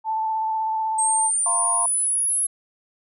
sine tone with vibrato, 880 Hz, A5, in tune, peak -21 dBFS, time 0.04-1.31 s, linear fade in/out 50 ms, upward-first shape square, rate 16 Hz, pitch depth 11 cents each way
sine linear sweep, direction up, 8372 to 10820 Hz, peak -19 dBFS, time 0.98-2.47 s, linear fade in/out 10 ms
sine chord, F suspended fourth, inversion none, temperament equal, 698.5 / 932.3 / 1046.5 Hz, F5 / Bb5 / C6, 0 / 0 / 0 cents, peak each -29 / -27 / -27 dBFS, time 1.46-1.86 s, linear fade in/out 2 ms
effects none

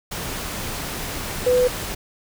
sine tone in noise, 498.8 Hz, B4, 17 cents sharp, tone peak -14 dBFS, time 1.46-1.68 s, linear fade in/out 10 ms, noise pink, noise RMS -29 dBFS, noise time 0.11-1.95 s, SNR +12 dB, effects none

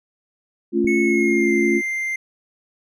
sine chord, A augmented, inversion none, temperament equal with one note detuned, 220 / 277.2 / 348 Hz, A3 / C#4 / E#4, 0 / 0 / -6 cents, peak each -21 / -22 / -18 dBFS, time 0.72-1.82 s, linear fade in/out 50 ms
click, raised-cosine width 3 ms, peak -18 dBFS, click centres 0.846 s
triangle tone with pitch glide, 2200 to 2093 Hz, C#7 to C7, -14 to 0 cents, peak -20 dBFS, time 0.87-2.16 s, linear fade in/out 5 ms, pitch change -86 cents, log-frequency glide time 1.02-1.53 s
effects none

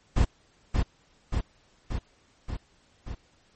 brown noise with echo, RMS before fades -20 dBFS, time 0.16-0.25 s, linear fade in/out 10 ms, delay 580 ms, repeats 5, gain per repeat -3 dB, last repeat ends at 3.15 s, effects pink hiss -63 dBFS RMS until 3.55 s + MP3 32 kbps

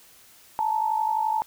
sine tone pair together, 869.3 / 921 Hz, A5 / A#5, -21 / -21 cents, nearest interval minor second, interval 100 cents, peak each -23 / -27 dBFS, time 0.59-1.42 s, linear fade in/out 0 ms, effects white hiss -53 dBFS RMS until 1.46 s

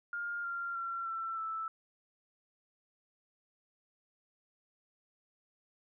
sine tone with pitch steps, 1410 / 1386.6 / 1363.5 / 1340.9 / 1318.6 Hz, F6 / F6 / F6 / E6 / E6, +16 / -13 / -42 / +29 / 0 cents, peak -35 dBFS, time 0.13-1.68 s, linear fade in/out 2 ms, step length 310 ms, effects none

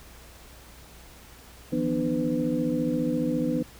sine tone cluster, 157.5 / 172.2 / 247.4 / 302 / 503 Hz, D#3 / F3 / B3 / D4 / B4, +21 / -24 / +3 / +48 / +32 cents, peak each -35 / -33 / -27 / -28 / -31 dBFS, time 1.72-3.63 s, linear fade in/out 10 ms, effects added 60 Hz sine -50 dBFS peak until 3.79 s + pink hiss -50 dBFS RMS until 3.79 s

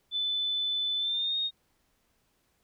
sine tone with pitch glide, 3507 to 3713 Hz, A7 to A#7, -6 to -8 cents, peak -27 dBFS, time 0.11-1.51 s, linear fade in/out 50 ms, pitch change +98 cents, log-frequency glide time 0.98-1.37 s, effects pink hiss -72 dBFS RMS until 2.63 s

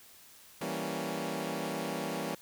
15% pulse chord, E diminished seventh, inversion none, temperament equal, 164.81 / 196 / 233.1 / 277.2 Hz, E3 / G3 / Bb3 / Db4, 0 / 0 / 0 / 0 cents, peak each -33 dBFS, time 0.61-2.35 s, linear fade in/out 5 ms, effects white hiss -56 dBFS RMS until 2.41 s

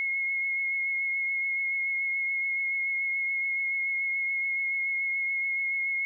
sine tone with vibrato, 2166 Hz, C#7, 41 cents flat, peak -26 dBFS, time 0-6.05 s, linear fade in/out 0 ms, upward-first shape triangle, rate 7 Hz, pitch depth 19 cents each way, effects none

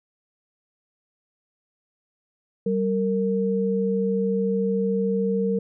sine tone pair together, 193.36 / 459.9 Hz, G3 / A#4, -23 / -23 cents, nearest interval octave + minor third, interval 1500 cents, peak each -23 dBFS, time 2.66-5.59 s, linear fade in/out 5 ms, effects none

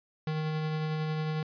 square tone with tremolo, 155.56 Hz, D#3, in tune, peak -29 dBFS, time 0.27-1.43 s, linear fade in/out 2 ms, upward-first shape triangle, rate 11 Hz, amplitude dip 25%, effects resampled to 11025 Hz

